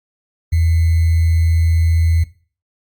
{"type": "tone with sample-and-hold", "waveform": "sine", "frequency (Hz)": 82.41, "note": "E2", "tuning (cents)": 0, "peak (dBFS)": -11, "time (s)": [0.52, 2.24], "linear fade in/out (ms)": 10, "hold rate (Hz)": 2100, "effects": ["noise-tail reverb RT60 0.4 s tail -18 dB re dry", "Opus 48 kbps"]}